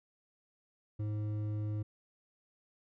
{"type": "tone with hard clipping", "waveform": "sine", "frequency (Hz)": 105.8, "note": "G#2", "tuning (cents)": 33, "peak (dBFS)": -35, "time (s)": [0.99, 1.83], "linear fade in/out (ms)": 10, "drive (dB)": 8, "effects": []}